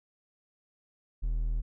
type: tone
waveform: triangle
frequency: 39.95 Hz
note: D#1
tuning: 47 cents sharp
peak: -25 dBFS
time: 1.22-1.62 s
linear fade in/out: 20 ms
effects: none